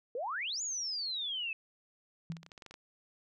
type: exponential two-way sweep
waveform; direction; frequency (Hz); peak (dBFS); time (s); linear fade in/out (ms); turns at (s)
sine; up then down; 449.4 to 7040 to 2564; -34; 0.15-1.53; 2; 0.62
type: tone with exponential decay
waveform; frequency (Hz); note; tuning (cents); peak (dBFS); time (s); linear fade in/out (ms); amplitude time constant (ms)
sine; 164.81; E3; 0; -33; 2.3-2.49; 0; 41
type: clicks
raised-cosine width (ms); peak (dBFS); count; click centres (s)
0.2; -32; 10; 2.32 / 2.368 / 2.431 / 2.464 / 2.518 / 2.578 / 2.622 / 2.663 / 2.71 / 2.741
effects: none